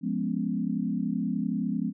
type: chord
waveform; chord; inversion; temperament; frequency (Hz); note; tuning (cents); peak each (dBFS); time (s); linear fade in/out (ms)
sine; C# dominant seventh; first; equal; 174.61 / 207.7 / 246.9 / 277.2; E#3 / G#3 / B3 / C#4; 0 / 0 / 0 / 0; -32 / -30 / -31 / -34; 0.01-1.93; 50
effects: none